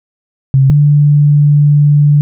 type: tone pair in turn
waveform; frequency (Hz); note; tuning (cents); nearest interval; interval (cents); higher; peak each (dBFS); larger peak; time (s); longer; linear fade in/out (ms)
sine; 134.9 / 146.46; C#3 / D3; -47 / -4; minor second; 143; second; -4; neither; 0.54-0.7 / 0.7-2.21; second; 0
effects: none